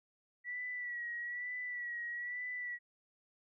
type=tone with vibrato; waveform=sine; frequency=1943 Hz; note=B6; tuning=29 cents flat; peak=-38 dBFS; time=0.44-2.79 s; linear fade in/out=50 ms; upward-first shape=sine; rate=1.1 Hz; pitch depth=42 cents each way; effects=none